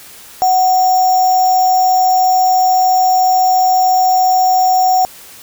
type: tone with sample-and-hold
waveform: sine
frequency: 743 Hz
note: F#5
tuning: 7 cents sharp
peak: -8 dBFS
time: 0.42-5.05 s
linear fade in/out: 0 ms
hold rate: 6300 Hz
effects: white hiss -37 dBFS RMS until 5.42 s

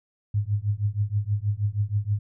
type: tone with tremolo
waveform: sine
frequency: 103.5 Hz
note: G#2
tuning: 5 cents flat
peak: -18 dBFS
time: 0.34-2.19 s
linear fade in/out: 5 ms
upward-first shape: triangle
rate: 6.3 Hz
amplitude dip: 100%
effects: none

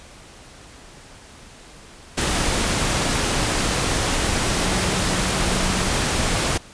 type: tone in noise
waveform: sine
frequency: 185.4 Hz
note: F#3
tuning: 4 cents sharp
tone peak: -29 dBFS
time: 4.58-5.89 s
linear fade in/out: 10 ms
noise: pink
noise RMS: -21 dBFS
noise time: 2.17-6.58 s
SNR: -11 dB
effects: pink hiss -44 dBFS RMS until 6.73 s + resampled to 22050 Hz

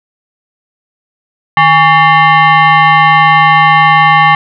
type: tone with frequency modulation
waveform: sine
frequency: 153.1 Hz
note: D#3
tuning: 28 cents flat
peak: -3 dBFS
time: 1.57-4.35 s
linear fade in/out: 2 ms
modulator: 973 Hz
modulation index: 2
effects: none

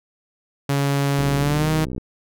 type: tone with pitch glide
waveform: sawtooth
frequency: 140.3 to 156.57 Hz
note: C#3 to D#3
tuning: +21 to +11 cents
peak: -14 dBFS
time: 0.69-1.85 s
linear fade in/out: 5 ms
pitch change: +190 cents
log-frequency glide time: 1.38-1.7 s
type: click train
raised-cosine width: 3 ms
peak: -17 dBFS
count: 51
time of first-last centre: 1.19-1.98 s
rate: 63.3 Hz
effects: none

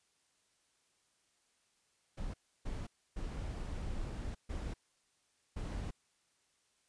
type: noise bursts at uneven times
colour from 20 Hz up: brown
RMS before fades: -40 dBFS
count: 5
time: 2.17-2.34 / 2.65-2.87 / 3.16-4.35 / 4.49-4.74 / 5.56-5.91 s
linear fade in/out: 10 ms
effects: white hiss -75 dBFS RMS until 6.88 s + resampled to 22050 Hz

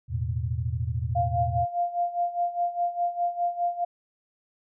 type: chord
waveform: sine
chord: E suspended fourth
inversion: none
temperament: equal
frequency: 82.41 / 110 / 123.47 Hz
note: E2 / A2 / B2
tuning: 0 / 0 / 0 cents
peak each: -30 dBFS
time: 0.08-1.66 s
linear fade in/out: 50 ms
type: tone with tremolo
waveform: sine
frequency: 698.5 Hz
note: F5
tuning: in tune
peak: -21 dBFS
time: 1.15-3.85 s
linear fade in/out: 10 ms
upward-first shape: sine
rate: 4.9 Hz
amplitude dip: 80%
effects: none

